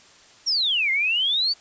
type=exponential two-way sweep; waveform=sine; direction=down then up; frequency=5740 to 2076 to 4659 Hz; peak=-19 dBFS; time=0.46-1.54 s; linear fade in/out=20 ms; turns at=0.91 s; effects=white hiss -51 dBFS RMS until 1.6 s + resampled to 16000 Hz